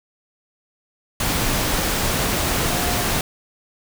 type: tone in noise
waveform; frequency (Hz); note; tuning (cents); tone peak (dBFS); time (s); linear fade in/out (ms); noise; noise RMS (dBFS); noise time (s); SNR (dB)
sine; 711; F5; +31; -29; 2.7-3.03; 2; pink; -21; 1.2-3.21; -11
effects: none